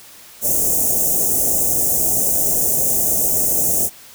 white band-stop noise, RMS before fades -17 dBFS, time 0.41-3.9 s, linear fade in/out 50 ms, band 740 to 6300 Hz, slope 48 dB/octave, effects white hiss -42 dBFS RMS until 4.14 s

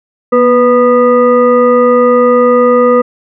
sine tone with frequency modulation, 493.9 Hz, B4, in tune, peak -4 dBFS, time 0.32-3.02 s, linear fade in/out 10 ms, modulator 736 Hz, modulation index 0.88, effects none

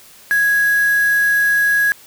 sine tone with quantisation, 1661.2 Hz, G#6, in tune, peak -12 dBFS, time 0.31-1.92 s, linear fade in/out 0 ms, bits 4, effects white hiss -44 dBFS RMS until 2.06 s

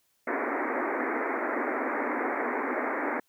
pink band-pass noise, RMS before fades -30 dBFS, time 0.27-3.2 s, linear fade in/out 5 ms, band 240 to 2200 Hz, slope 96 dB/octave, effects white hiss -71 dBFS RMS until 3.28 s

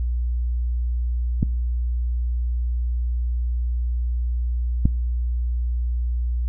clicks, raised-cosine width 5 ms, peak -5 dBFS, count 2, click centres 1.429 / 4.855 s, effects noise-tail reverb RT60 0.7 s tail -24 dB re dry + added 60 Hz sine -20 dBFS peak until 6.48 s

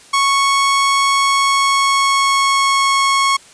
sawtooth tone with pitch glide, 1105 to 1097.4 Hz, C#6 to C#6, -6 to -18 cents, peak -8 dBFS, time 0.13-3.37 s, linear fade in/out 10 ms, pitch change -12 cents, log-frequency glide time 1.12-2.98 s, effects white hiss -43 dBFS RMS until 3.53 s + resampled to 22050 Hz

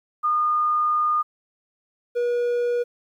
sine / triangle tone pair in turn, 1220 / 482.1 Hz, D#6 / B4, -34 / -42 cents, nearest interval octave + major third, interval 1608 cents, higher first, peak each -18 dBFS, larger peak neither, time 0.23-1.23 / 2.15-2.84 s, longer first, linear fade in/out 20 ms, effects 10-bit

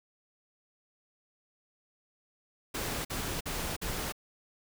pink noise bursts, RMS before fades -35 dBFS, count 4, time 2.74-4.124 s, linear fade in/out 10 ms, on 310 ms, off 48 ms, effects none

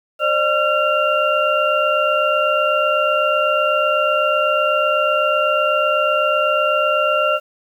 sine tone cluster, 536 / 604 / 1365 / 2781 Hz, C5 / D5 / F6 / F7, +42 / +48 / -40 / -8 cents, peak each -23 / -18 / -18 / -22 dBFS, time 0.19-7.4 s, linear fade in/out 50 ms, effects 8-bit

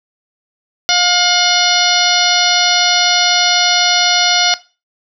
harmonic tone with a mistuned harmonic, 712 Hz, F5, 33 cents sharp, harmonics 1 / 2 / 3 / 4 / 5 / 6 / 7 / 8, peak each -18 / -18 / -18 / -18 / -18 / -18 / -18 / -18 dBFS, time 0.89-4.54 s, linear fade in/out 0 ms, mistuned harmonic 4, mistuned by +62 cents, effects noise-tail reverb RT60 0.3 s tail -18 dB re dry

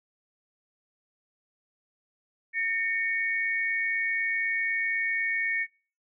sine tone pair together, 1826 / 2228 Hz, A#6 / C#7, -36 / +8 cents, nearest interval minor third, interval 344 cents, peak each -28 / -28 dBFS, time 2.53-5.67 s, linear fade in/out 50 ms, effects noise-tail reverb RT60 0.4 s tail -25 dB re dry

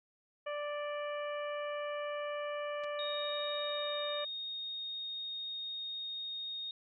harmonic tone, 587.3 Hz, D5, in tune, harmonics 1 / 2 / 3 / 4 / 5, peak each -37 / -43 / -47 / -49 / -51 dBFS, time 0.46-4.25 s, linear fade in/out 10 ms
clicks, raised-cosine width 0.2 ms, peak -36 dBFS, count 2, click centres 2.837 / 2.843 s
sine tone with pitch glide, 3743 to 3713 Hz, A#7 to A#7, +6 to -8 cents, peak -38 dBFS, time 2.99-6.71 s, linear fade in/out 2 ms, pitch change -14 cents, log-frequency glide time 3.55-4.03 s
effects none

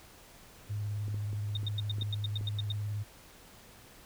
sine tone with vibrato, 103.83 Hz, G#2, in tune, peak -32 dBFS, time 0.69-3.04 s, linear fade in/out 20 ms, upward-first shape triangle, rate 19 Hz, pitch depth 48 cents each way
clicks, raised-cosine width 3 ms, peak -32 dBFS, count 7, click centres 1.082 / 1.144 / 1.331 / 1.632 / 1.984 / 2.022 / 2.411 s
sine tone bursts, 3674 Hz, A#7, 26 cents flat, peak -33 dBFS, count 11, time 1.55-2.72 s, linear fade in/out 2 ms, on 20 ms, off 95 ms
effects pink hiss -55 dBFS RMS until 4.05 s

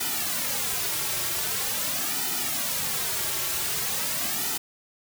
white noise with flanger, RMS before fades -28 dBFS, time 0-4.58 s, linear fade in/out 10 ms, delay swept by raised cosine 1.8 to 4.1 ms, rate 0.44 Hz, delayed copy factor -0.9, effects none

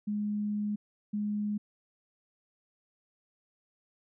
sine tone bursts at uneven times, 208.3 Hz, G#3, 5 cents sharp, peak -29 dBFS, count 2, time 0.07-0.76 / 1.13-1.58 s, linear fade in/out 10 ms, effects none

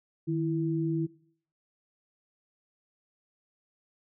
sine tone pair together, 155.55 / 329.6 Hz, D#3 / E4, 0 / 0 cents, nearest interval octave + minor second, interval 1300 cents, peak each -29 / -29 dBFS, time 0.27-1.07 s, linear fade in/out 20 ms, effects noise-tail reverb RT60 0.6 s tail -21 dB re dry

